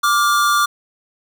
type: tone pair together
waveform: square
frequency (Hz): 1174.7 / 1411.6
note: D6 / F6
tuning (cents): 0 / +18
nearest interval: minor third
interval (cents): 318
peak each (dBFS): -15 / -19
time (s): 0.03-0.66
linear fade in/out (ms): 10
effects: none